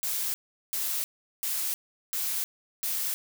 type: noise bursts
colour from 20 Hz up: blue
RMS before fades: -30 dBFS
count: 5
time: 0.03-3.14 s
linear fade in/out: 0 ms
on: 310 ms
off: 390 ms
effects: none